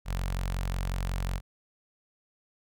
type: tone with notch filter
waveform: sawtooth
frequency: 45.5 Hz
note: F#1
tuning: 28 cents flat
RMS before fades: -31 dBFS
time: 0.05-1.41 s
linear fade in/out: 50 ms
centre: 330 Hz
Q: 0.75
effects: none